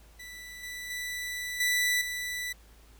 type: tone with level steps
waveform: sawtooth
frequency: 1975.5 Hz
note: B6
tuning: in tune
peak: -39 / -34 / -30 / -21 / -29 dBFS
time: 0.19-2.53 s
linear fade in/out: 10 ms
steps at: 0.63 / 0.9 / 1.6 / 2.01 s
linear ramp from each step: 5 ms
effects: added 54 Hz sine -54 dBFS peak until 2.99 s + pink hiss -60 dBFS RMS until 2.99 s